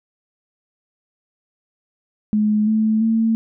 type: tone with pitch steps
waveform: sine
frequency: 212 / 218.2 / 224.6 Hz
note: G#3 / A3 / A3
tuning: +36 / -14 / +36 cents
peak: -14 dBFS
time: 2.33-3.35 s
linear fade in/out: 0 ms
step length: 340 ms
effects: none